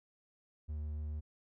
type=tone; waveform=triangle; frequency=75.6 Hz; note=D#2; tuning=49 cents flat; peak=-35 dBFS; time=0.68-1.21 s; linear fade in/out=20 ms; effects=none